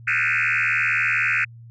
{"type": "tone with frequency modulation", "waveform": "sine", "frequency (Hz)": 2000, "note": "B6", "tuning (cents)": 21, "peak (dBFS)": -17, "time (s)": [0.07, 1.45], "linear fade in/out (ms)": 10, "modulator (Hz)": 75.7, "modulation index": 7.8, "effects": ["tanh soft clip ceiling -13 dBFS", "added 116 Hz sine -40 dBFS peak until 1.7 s"]}